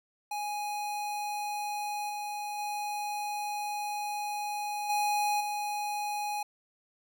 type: tone with level steps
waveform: square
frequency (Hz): 830.6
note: G#5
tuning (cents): 0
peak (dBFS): -33 / -35 / -33 / -27 / -32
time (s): 0.31-6.43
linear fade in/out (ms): 5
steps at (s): 2.09 / 2.58 / 4.89 / 5.4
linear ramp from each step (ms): 10
effects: none